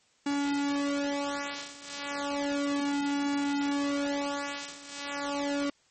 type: tone with flanger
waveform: sawtooth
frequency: 284.2 Hz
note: C#4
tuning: 43 cents sharp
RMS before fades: -31 dBFS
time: 0.26-5.7 s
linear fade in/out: 5 ms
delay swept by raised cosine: 1.6 to 3.5 ms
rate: 0.33 Hz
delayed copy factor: -0.9
effects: white hiss -66 dBFS RMS until 5.9 s + MP3 32 kbps